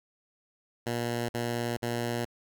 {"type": "tone bursts", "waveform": "10% pulse", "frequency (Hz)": 118.7, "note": "A#2", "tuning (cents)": 32, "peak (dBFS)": -21, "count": 3, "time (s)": [0.86, 2.252], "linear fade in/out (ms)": 10, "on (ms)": 430, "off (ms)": 51, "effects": []}